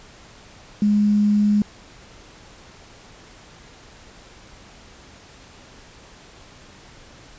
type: tone with quantisation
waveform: sine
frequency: 207.7 Hz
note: G#3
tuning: in tune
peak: -14 dBFS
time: 0.82-1.62 s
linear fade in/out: 2 ms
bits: 7
effects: pink hiss -46 dBFS RMS until 7.38 s + resampled to 16000 Hz